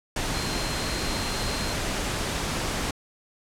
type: tone in noise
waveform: sine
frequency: 4169 Hz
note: C8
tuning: 7 cents flat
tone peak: -36 dBFS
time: 0.34-1.73 s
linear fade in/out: 5 ms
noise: pink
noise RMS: -28 dBFS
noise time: 0.16-2.91 s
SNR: -11 dB
effects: low-pass 9000 Hz 12 dB/octave